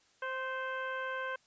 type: harmonic tone with a mistuned harmonic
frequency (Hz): 523.3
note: C5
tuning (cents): 0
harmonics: 1 / 2 / 3 / 4 / 5 / 6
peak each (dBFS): -40 / -40 / -38 / -51 / -50 / -53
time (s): 0.22-1.36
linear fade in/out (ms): 5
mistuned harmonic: 3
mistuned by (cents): -20
effects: white hiss -68 dBFS RMS until 1.46 s + resampled to 16000 Hz